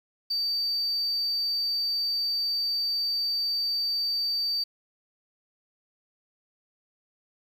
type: tone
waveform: sine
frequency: 4622 Hz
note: D8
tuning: 28 cents flat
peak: -23 dBFS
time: 0.3-4.64 s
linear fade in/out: 10 ms
effects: tanh soft clip ceiling -23 dBFS + 9-bit